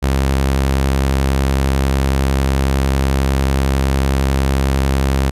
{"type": "tone with vibrato", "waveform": "sawtooth", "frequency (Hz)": 67.4, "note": "C#2", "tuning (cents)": -48, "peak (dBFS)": -9, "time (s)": [0.02, 5.31], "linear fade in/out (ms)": 20, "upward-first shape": "triangle", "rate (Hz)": 11, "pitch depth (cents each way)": 23, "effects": ["resampled to 32000 Hz"]}